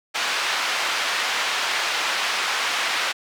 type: band-pass noise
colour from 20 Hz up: pink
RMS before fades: -24 dBFS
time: 0.14-3.13 s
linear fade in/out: 20 ms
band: 1100 to 4400 Hz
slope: 12 dB/octave
effects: none

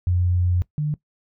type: tone pair in turn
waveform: sine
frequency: 89.2 / 150.02 Hz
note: F2 / D3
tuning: +37 / +37 cents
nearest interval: major sixth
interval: 900 cents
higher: second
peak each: -17 / -20 dBFS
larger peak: first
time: 0.07-0.62 / 0.78-0.94 s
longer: first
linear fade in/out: 0 ms
effects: noise-tail reverb RT60 0.1 s tail -19 dB re dry

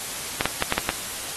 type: clicks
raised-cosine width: 0.3 ms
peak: -4 dBFS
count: 6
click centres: 0.409 / 0.456 / 0.624 / 0.724 / 0.78 / 0.891 s
effects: white hiss -32 dBFS RMS until 1.36 s + AAC 32 kbps

